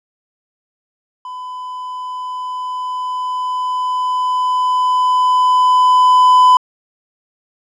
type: tone with level ramp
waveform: triangle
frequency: 1005 Hz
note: B5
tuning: 30 cents sharp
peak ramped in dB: -24 to -3 dBFS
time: 1.25-6.57 s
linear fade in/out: 2 ms
effects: resampled to 22050 Hz